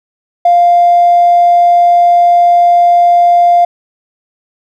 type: tone with tanh clipping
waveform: triangle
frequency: 698.5 Hz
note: F5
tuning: in tune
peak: -3 dBFS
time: 0.45-3.65 s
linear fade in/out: 5 ms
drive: 1 dB
effects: none